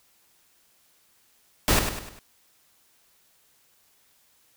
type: noise with echo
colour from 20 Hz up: pink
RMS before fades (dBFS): -20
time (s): 1.68-1.79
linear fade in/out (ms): 0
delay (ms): 100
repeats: 4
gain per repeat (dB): -7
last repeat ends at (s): 2.19
effects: white hiss -63 dBFS RMS until 4.56 s